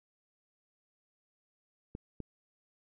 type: clicks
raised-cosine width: 3 ms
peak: -27 dBFS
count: 2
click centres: 1.951 / 2.203 s
effects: none